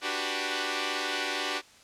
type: chord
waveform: 5% pulse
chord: G major seventh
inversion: second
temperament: equal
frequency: 293.7 / 370 / 392 / 493.9 Hz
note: D4 / F#4 / G4 / B4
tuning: 0 / 0 / 0 / 0 cents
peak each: -23 / -22 / -24 / -24 dBFS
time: 0.01-1.62 s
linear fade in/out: 50 ms
effects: white hiss -55 dBFS RMS until 1.83 s + low-pass 7000 Hz 12 dB/octave

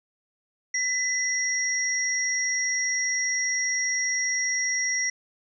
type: tone pair together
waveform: sine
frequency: 2000 / 5665 Hz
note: B6 / F8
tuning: +21 / +24 cents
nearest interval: octave + tritone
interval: 1803 cents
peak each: -26 dBFS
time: 0.74-5.1 s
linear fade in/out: 5 ms
effects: none

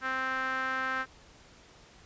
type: tone with band-pass filter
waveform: sawtooth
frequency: 261.6 Hz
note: C4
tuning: in tune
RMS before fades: -32 dBFS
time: 0.01-1.06 s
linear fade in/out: 50 ms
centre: 1500 Hz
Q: 4.3
effects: pink hiss -56 dBFS RMS until 2.05 s + resampled to 16000 Hz

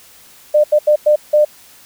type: tone bursts at uneven times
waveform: sine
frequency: 600 Hz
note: D5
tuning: 37 cents sharp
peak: -7 dBFS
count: 5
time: 0.54-0.64 / 0.72-0.79 / 0.87-0.96 / 1.06-1.16 / 1.33-1.45 s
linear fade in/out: 10 ms
effects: white hiss -44 dBFS RMS until 1.85 s

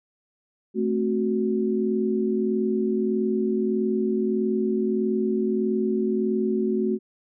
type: chord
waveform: sine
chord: F# diminished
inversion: first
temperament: equal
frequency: 220 / 261.6 / 370 Hz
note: A3 / C4 / F#4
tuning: 0 / 0 / 0 cents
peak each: -24 / -30 / -24 dBFS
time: 0.74-6.99 s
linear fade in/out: 50 ms
effects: none

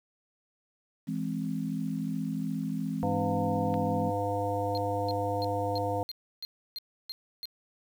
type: chord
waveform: sine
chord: E augmented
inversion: none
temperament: equal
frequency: 164.81 / 207.7 / 261.6 Hz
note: E3 / G#3 / B#3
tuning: 0 / 0 / 0 cents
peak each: -34 dBFS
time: 1.07-4.11 s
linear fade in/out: 20 ms
type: harmonic tone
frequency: 100.9 Hz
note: G#2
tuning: 49 cents flat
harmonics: 1 / 3 / 5 / 7 / 9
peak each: -34 / -37 / -32 / -33 / -36 dBFS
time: 3.03-6.03 s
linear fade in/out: 0 ms
type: click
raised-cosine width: 0.3 ms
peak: -26 dBFS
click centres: 3.741 s
type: tone bursts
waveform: triangle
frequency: 4200 Hz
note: C8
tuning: 6 cents sharp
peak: -34 dBFS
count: 9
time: 4.75-7.455 s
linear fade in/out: 0 ms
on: 25 ms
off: 310 ms
effects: 9-bit

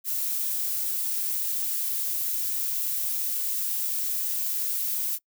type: noise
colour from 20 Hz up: violet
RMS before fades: -28 dBFS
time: 0.04-5.19 s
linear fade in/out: 50 ms
effects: noise-tail reverb RT60 0.1 s tail -24 dB re dry

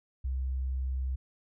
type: tone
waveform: sine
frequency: 65.1 Hz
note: C2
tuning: 8 cents flat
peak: -29 dBFS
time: 0.24-1.16 s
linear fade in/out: 10 ms
effects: none

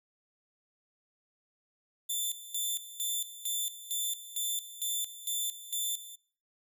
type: tone with tremolo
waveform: 10% pulse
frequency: 3539 Hz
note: A7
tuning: 9 cents sharp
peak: -23 dBFS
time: 2.09-6.16 s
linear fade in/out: 10 ms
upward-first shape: square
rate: 2.2 Hz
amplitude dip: 80%
effects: noise-tail reverb RT60 0.5 s tail -20 dB re dry

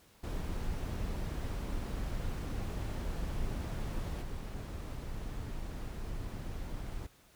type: noise with level steps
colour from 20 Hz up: brown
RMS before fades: -36 / -40 dBFS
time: 0.23-7.07 s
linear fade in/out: 10 ms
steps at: 4.21 s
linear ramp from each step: 20 ms
effects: pink hiss -63 dBFS RMS until 7.35 s

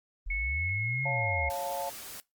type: linear two-way sweep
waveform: sine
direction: up then down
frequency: 36.71 to 140 to 65.5 Hz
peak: -32 dBFS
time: 0.26-1.5 s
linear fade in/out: 10 ms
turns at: 1.06 s
type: tone with pitch glide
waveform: sine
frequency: 2200 to 2150 Hz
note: C#7 to C7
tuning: -14 to +47 cents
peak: -30 dBFS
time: 0.3-1.49 s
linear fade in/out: 5 ms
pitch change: -39 cents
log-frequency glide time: 0.51-1.1 s
type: chord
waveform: sine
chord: Db augmented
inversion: none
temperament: equal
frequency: 554.4 / 698.5 / 880 Hz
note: Db5 / F5 / A5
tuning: 0 / 0 / 0 cents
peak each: -36 dBFS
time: 1.05-1.9 s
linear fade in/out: 10 ms
type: noise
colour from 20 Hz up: white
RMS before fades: -43 dBFS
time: 1.5-2.2 s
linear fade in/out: 0 ms
effects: noise-tail reverb RT60 0.2 s tail -22 dB re dry + Opus 32 kbps

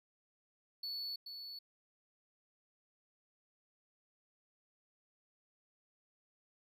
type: tone with echo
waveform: triangle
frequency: 4435 Hz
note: C#8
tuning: in tune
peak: -38 dBFS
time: 0.83-1.16 s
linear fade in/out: 5 ms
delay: 430 ms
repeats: 1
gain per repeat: -6 dB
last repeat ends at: 1.59 s
effects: none

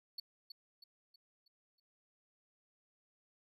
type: tone with echo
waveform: triangle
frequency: 4435 Hz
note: C#8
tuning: in tune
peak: -39 dBFS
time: 0.18-0.2 s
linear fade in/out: 5 ms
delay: 320 ms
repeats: 5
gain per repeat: -7 dB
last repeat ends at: 1.8 s
effects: none

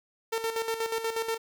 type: tone with tremolo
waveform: sawtooth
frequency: 451.9 Hz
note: A4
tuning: 46 cents sharp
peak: -23 dBFS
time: 0.32-1.38 s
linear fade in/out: 10 ms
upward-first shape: square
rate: 8.3 Hz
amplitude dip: 60%
effects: none

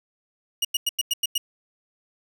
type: tone bursts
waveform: sawtooth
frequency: 2874 Hz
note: F7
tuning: 49 cents sharp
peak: -17 dBFS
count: 7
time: 0.62-1.38 s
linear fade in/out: 5 ms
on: 28 ms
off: 94 ms
effects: none

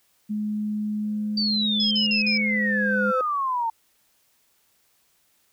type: tone with pitch glide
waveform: sine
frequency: 211.1 to 204.9 Hz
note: G#3 to G#3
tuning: +29 to -23 cents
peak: -24 dBFS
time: 0.29-3.12 s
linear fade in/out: 20 ms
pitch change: -52 cents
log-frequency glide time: 2.55-2.88 s
type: tone with exponential growth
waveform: triangle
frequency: 512 Hz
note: C5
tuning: 38 cents flat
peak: -20 dBFS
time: 1.04-3.21 s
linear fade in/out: 2 ms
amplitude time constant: 470 ms
type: exponential sweep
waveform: sine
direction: down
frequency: 4665 to 894 Hz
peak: -22 dBFS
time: 1.37-3.7 s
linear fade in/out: 5 ms
type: tone bursts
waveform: sine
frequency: 5120 Hz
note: D#8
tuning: 49 cents sharp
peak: -23 dBFS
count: 4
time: 1.8-2.375 s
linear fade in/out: 2 ms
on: 110 ms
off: 45 ms
effects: white hiss -65 dBFS RMS until 5.52 s

